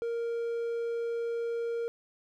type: tone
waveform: triangle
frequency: 466.2 Hz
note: A#4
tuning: in tune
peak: -28 dBFS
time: 0.02-1.88 s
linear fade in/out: 0 ms
effects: none